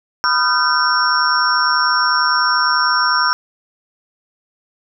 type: tone cluster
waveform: sine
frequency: 996 / 1230 / 1379 / 1530 / 5490 Hz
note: B5 / D#6 / F6 / G6 / F8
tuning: +14 / -20 / -22 / -42 / -31 cents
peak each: -19 dBFS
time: 0.24-3.33 s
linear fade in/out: 0 ms
effects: none